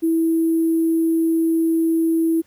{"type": "tone with sample-and-hold", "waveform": "sine", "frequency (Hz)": 327, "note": "E4", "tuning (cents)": -14, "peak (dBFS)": -15, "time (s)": [0.02, 2.42], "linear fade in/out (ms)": 20, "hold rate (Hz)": 11025, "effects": ["pink hiss -59 dBFS RMS until 2.46 s", "high-pass 60 Hz 12 dB/octave"]}